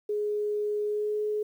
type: tone with pitch glide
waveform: sine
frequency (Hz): 418 to 422.9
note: G#4 to G#4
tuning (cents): +11 to +31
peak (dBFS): -26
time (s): 0.09-1.43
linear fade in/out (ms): 5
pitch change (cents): +20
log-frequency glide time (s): 0.85-1.19
effects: 10-bit

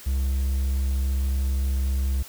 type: tone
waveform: triangle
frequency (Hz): 66.7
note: C2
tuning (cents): +34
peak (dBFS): -19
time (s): 0.06-2.23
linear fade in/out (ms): 10
effects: white hiss -44 dBFS RMS until 2.28 s

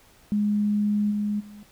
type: tone with level steps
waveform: sine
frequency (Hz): 207.7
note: G#3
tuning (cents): 0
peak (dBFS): -20 / -23 / -41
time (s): 0.32-1.63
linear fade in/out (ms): 0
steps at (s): 1.1 / 1.39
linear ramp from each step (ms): 20
effects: pink hiss -56 dBFS RMS until 1.71 s

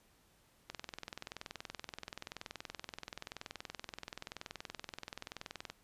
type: click train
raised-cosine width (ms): 0.2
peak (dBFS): -25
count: 106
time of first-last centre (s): 0.7-5.7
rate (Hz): 21
effects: pink hiss -69 dBFS RMS until 5.83 s + resampled to 32000 Hz

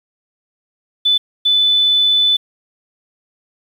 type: tone bursts at uneven times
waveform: sine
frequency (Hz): 3498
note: A7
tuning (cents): -11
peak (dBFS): -10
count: 2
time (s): 1.05-1.18 / 1.45-2.37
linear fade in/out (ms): 10
effects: 7-bit

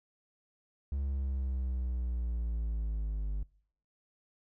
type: linear sweep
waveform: triangle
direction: down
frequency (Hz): 70 to 49.52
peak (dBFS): -29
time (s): 0.92-3.43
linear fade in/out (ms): 0
effects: noise-tail reverb RT60 0.6 s tail -24 dB re dry

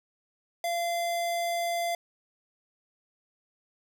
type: tone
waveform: square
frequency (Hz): 687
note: F5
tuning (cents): -29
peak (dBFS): -28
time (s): 0.64-1.95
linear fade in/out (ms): 2
effects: none

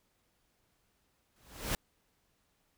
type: noise with exponential growth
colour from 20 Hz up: pink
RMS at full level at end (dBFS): -30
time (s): 1.36-1.75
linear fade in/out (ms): 1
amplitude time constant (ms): 83
effects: pink hiss -75 dBFS RMS until 2.77 s

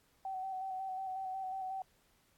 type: tone with vibrato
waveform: sine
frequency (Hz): 760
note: F#5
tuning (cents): +46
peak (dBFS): -37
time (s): 0.25-1.82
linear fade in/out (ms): 2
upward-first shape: square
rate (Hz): 5.5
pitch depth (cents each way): 22
effects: pink hiss -71 dBFS RMS until 2.37 s + AAC 64 kbps

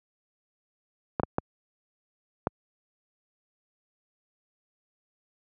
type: clicks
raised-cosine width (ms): 1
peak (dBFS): -10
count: 4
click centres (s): 1.198 / 1.234 / 1.384 / 2.471
effects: high-pass 80 Hz 12 dB/octave

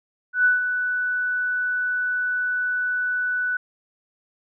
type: tone with ADSR envelope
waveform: sine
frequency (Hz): 1488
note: F#6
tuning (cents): +9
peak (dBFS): -13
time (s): 0.33-3.57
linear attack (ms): 120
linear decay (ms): 150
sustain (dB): -8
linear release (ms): 4
effects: none

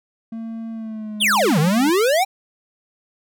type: tone with pitch glide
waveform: triangle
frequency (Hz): 226.2 to 207.4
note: A3 to G#3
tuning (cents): +48 to -2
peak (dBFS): -25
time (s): 0.32-1.9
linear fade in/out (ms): 5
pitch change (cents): -150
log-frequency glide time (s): 0.71-1.3
type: exponential two-way sweep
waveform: square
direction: down then up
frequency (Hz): 3774 to 144.8 to 809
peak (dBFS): -15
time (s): 1.2-2.25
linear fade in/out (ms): 20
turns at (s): 1.59
effects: none

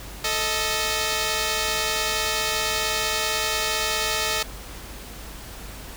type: tone pair together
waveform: 5% pulse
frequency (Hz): 440 / 627.1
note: A4 / D#5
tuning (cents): 0 / +13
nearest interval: tritone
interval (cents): 613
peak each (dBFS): -14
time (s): 0.24-4.43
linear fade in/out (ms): 5
effects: added 50 Hz sine -40 dBFS peak until 5.96 s + pink hiss -40 dBFS RMS until 5.96 s

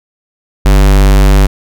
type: tone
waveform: square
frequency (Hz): 49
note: G1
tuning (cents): 0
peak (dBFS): -4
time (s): 0.65-1.47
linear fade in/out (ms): 10
effects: none

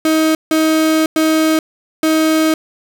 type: tone bursts at uneven times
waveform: 35% pulse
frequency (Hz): 316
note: D#4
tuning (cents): +27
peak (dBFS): -9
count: 4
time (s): 0.05-0.35 / 0.51-1.06 / 1.16-1.59 / 2.03-2.54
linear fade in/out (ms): 2
effects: none

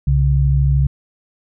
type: tone pair together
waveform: sine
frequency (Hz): 65.41 / 138.59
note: C2 / C#3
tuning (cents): 0 / 0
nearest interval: octave + minor second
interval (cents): 1300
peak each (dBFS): -14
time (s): 0.07-0.87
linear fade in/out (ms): 5
effects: none

